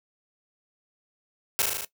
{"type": "noise with echo", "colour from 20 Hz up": "white", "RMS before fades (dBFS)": -23, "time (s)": [1.59, 1.62], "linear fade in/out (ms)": 0, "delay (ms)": 38, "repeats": 6, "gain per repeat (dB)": -2, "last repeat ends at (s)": 1.848, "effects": ["noise-tail reverb RT60 0.1 s tail -17 dB re dry"]}